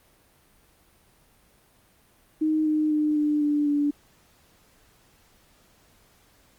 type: tone with pitch steps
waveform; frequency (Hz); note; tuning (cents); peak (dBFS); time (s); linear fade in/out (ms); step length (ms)
sine; 311.1 / 306.8 / 302.6 / 298.4 / 294.3 / 290.3; D#4 / D#4 / D#4 / D4 / D4 / D4; 0 / -24 / -48 / +28 / +4 / -20; -20; 2.41-3.91; 10; 250
effects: pink hiss -60 dBFS RMS until 6.58 s + Opus 32 kbps